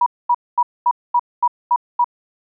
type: tone bursts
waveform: sine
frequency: 967 Hz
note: B5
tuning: 37 cents flat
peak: -11 dBFS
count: 8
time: 0.01-2.044 s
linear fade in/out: 5 ms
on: 53 ms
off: 230 ms
effects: none